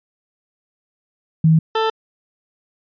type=tone pair in turn; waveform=sine / 20% pulse; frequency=160 / 443 Hz; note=D#3 / A4; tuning=+49 / +12 cents; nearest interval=octave + tritone; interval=1763 cents; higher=second; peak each=-9 / -11 dBFS; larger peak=first; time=1.44-1.59 / 1.75-1.9 s; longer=neither; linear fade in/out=5 ms; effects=resampled to 11025 Hz